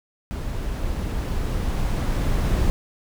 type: noise with level ramp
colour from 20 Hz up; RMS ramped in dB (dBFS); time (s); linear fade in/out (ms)
brown; -28 to -20; 0.31-2.7; 0
effects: none